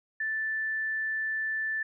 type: tone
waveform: sine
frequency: 1760 Hz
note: A6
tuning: in tune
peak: -28 dBFS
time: 0.2-1.83 s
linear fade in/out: 5 ms
effects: none